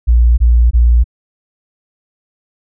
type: tone bursts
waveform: sine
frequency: 59 Hz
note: A#1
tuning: 22 cents sharp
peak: -5 dBFS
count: 3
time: 0.07-1.042 s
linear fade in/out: 20 ms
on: 310 ms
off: 21 ms
effects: none